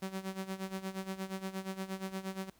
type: tone with tremolo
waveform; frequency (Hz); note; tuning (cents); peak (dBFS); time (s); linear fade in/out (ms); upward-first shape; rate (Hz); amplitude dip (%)
sawtooth; 190.8; G3; -47; -31; 0.02-2.5; 5; sine; 8.5; 80
effects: pink hiss -67 dBFS RMS until 2.59 s